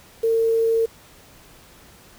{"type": "tone with quantisation", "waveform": "sine", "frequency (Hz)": 453.6, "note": "A#4", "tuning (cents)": -47, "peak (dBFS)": -16, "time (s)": [0.23, 0.86], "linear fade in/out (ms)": 10, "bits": 7, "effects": ["pink hiss -49 dBFS RMS until 2.18 s"]}